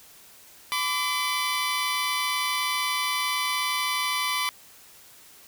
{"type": "tone pair together", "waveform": "15% pulse", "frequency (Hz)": [1011, 1163.3], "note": ["B5", "D6"], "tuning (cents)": [40, -17], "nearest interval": "major second", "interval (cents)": 243, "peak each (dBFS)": -21, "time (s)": [0.72, 4.49], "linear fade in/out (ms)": 0, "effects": ["white hiss -51 dBFS RMS until 5.47 s"]}